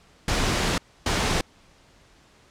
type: noise bursts at uneven times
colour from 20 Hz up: pink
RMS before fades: -23 dBFS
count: 2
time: 0.28-0.78 / 1.06-1.41 s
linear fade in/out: 2 ms
effects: pink hiss -56 dBFS RMS until 2.5 s + low-pass 7000 Hz 12 dB/octave